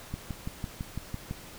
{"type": "click train", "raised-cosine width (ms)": 5, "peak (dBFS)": -21, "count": 8, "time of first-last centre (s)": [0.14, 1.311], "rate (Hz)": 5.98, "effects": ["pink hiss -47 dBFS RMS until 1.58 s"]}